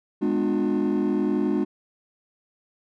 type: chord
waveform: triangle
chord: G# diminished seventh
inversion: none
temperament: just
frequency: 207.7 / 249.2 / 299 / 358.8 Hz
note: G#3 / B3 / D4 / F4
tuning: 0 / +16 / +31 / +47 cents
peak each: -23 / -25 / -22 / -24 dBFS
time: 0.21-1.65 s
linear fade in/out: 20 ms
effects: tanh soft clip ceiling -14 dBFS